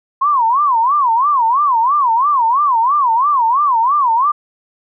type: tone with vibrato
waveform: sine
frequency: 1035 Hz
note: C6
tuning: 19 cents flat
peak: -10 dBFS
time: 0.21-4.32 s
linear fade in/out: 10 ms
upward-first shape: sine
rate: 3 Hz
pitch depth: 250 cents each way
effects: none